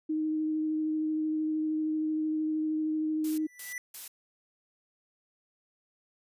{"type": "tone with vibrato", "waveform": "sine", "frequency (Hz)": 311.1, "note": "D#4", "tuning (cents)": 0, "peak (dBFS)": -27, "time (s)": [0.09, 3.47], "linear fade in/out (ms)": 10, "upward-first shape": "sine", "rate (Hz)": 13, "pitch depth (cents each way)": 11}
{"type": "noise bursts", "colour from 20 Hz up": "blue", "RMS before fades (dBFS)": -41, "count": 3, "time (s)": [3.24, 4.08], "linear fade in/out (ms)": 5, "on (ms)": 140, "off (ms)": 210}
{"type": "tone with exponential growth", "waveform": "square", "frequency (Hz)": 1975.5, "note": "B6", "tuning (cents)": 0, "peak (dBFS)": -34, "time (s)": [3.32, 3.78], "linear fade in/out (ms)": 1, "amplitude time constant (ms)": 99}
{"effects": ["resampled to 32000 Hz"]}